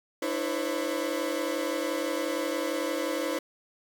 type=tone cluster; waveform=40% pulse; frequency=300.7 / 331.9 / 500 / 546 Hz; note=D4 / E4 / B4 / C#5; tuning=+41 / +12 / +21 / -26 cents; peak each=-34 / -33 / -33 / -32 dBFS; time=0.22-3.39 s; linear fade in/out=5 ms; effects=10-bit